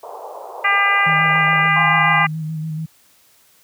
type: band-pass noise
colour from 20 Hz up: white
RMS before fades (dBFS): -33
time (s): 0.03-1.69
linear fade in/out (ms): 5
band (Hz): 430 to 990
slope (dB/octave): 48
type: harmonic tone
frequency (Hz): 400.3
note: G4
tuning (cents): +36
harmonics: 2 / 3 / 4 / 5 / 6 / 7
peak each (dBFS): -23 / -18 / -22 / -16 / -23 / -28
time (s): 0.64-2.27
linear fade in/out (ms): 10
type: tone with vibrato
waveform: sine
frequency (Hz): 157.4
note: D#3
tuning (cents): +20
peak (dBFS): -22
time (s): 1.06-2.86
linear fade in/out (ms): 10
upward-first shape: square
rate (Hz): 7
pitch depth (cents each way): 27
type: chord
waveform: sine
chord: F minor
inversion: none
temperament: equal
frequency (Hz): 698.5 / 830.6 / 1046.5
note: F5 / Ab5 / C6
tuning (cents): 0 / 0 / 0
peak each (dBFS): -28 / -22 / -23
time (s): 1.76-2.25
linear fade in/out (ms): 2
effects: white hiss -54 dBFS RMS until 3.63 s + high-pass 60 Hz 12 dB/octave